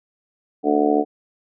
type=harmonic tone; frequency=73.6 Hz; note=D2; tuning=4 cents sharp; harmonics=3 / 4 / 5 / 6 / 7 / 8 / 9 / 10; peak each=-28 / -19 / -28 / -20 / -29 / -30 / -26 / -22 dBFS; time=0.63-1.05 s; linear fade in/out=50 ms; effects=none